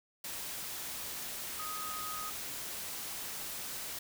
sine tone in noise, 1253 Hz, D#6, 12 cents sharp, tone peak -40 dBFS, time 1.59-2.3 s, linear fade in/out 5 ms, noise white, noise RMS -41 dBFS, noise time 0.24-3.99 s, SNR -2 dB, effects none

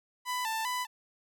sawtooth tone with vibrato, 941 Hz, A#5, 16 cents sharp, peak -27 dBFS, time 0.25-0.87 s, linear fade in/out 50 ms, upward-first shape square, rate 2.5 Hz, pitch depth 100 cents each way, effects none

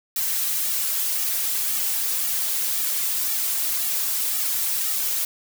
blue noise with flanger, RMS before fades -24 dBFS, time 0.16-5.25 s, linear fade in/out 2 ms, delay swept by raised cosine 1.9 to 4.1 ms, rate 1.9 Hz, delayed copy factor -1, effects none

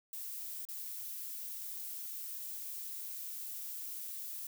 violet noise with dropouts, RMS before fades -43 dBFS, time 0.13-4.47 s, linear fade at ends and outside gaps 2 ms, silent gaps 0.652-0.687 s, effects none

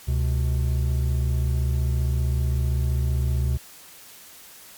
triangle tone pair together, 70.5 / 125.98 Hz, C#2 / B2, +30 / +35 cents, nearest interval minor seventh, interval 1005 cents, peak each -19 / -23 dBFS, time 0.07-3.58 s, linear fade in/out 20 ms, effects white hiss -46 dBFS RMS until 4.77 s + MP3 96 kbps

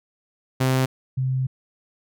sawtooth / sine tone pair in turn, 130.5 / 130.5 Hz, C3 / C3, -4 / -4 cents, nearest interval unison, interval 0 cents, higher neither, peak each -14 / -20 dBFS, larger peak first, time 0.6-0.86 / 1.17-1.47 s, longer second, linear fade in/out 10 ms, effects none

